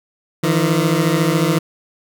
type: beating tone pair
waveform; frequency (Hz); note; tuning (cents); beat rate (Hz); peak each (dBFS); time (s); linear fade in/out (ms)
20% pulse; 155.56 / 169.56; D#3 / E3; 0 / +49; 14; -12; 0.43-1.59; 10
effects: none